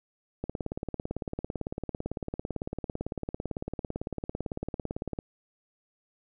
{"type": "click train", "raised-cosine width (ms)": 2, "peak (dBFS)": -19, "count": 86, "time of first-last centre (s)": [0.44, 5.189], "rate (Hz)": 17.9, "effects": []}